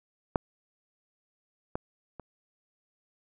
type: clicks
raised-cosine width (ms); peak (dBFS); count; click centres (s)
1; -10 / -17 / -27; 3; 0.358 / 1.755 / 2.197
effects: none